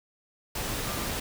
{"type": "tone in noise", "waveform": "sine", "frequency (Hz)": 1192, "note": "D6", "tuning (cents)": 25, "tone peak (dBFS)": -42, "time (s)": [0.85, 1.07], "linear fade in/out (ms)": 5, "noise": "pink", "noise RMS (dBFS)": -32, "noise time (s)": [0.55, 1.2], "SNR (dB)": -13, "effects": []}